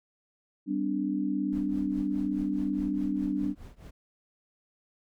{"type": "chord", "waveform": "sine", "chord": "G suspended fourth", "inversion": "none", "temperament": "equal with one note detuned", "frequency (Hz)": [196, 255.2, 293.7], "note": ["G3", "C4", "D4"], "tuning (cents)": [0, -43, 0], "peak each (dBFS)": [-32, -33, -29], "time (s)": [0.66, 3.55], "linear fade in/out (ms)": 50}
{"type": "noise with tremolo", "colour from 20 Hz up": "brown", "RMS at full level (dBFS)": -42, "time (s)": [1.52, 3.91], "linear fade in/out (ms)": 10, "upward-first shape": "triangle", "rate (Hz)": 4.8, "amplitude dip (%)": 95}
{"effects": []}